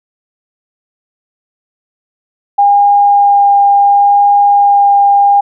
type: tone with vibrato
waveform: sine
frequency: 808 Hz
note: G#5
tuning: 48 cents flat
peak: -4 dBFS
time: 2.58-5.41 s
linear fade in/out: 10 ms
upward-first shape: sine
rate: 0.71 Hz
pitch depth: 8 cents each way
effects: none